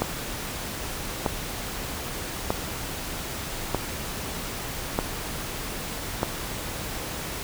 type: click train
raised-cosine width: 1 ms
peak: -8 dBFS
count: 6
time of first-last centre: 0.02-6.231 s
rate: 0.805 Hz
effects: pink hiss -33 dBFS RMS until 7.43 s